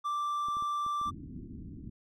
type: tone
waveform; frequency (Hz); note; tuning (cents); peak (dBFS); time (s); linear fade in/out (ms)
triangle; 1174.7; D6; 0; -28; 0.04-1.11; 20
type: clicks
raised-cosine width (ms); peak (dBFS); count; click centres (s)
3; -37; 5; 0.485 / 0.569 / 0.624 / 0.864 / 1.014
type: low-pass noise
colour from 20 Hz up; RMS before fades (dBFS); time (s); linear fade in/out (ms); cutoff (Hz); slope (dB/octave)
white; -44; 1.05-1.9; 10; 300; 48
effects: none